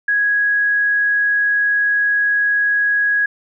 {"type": "tone", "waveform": "sine", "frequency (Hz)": 1661.2, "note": "G#6", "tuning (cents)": 0, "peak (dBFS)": -13, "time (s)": [0.08, 3.26], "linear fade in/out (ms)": 5, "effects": []}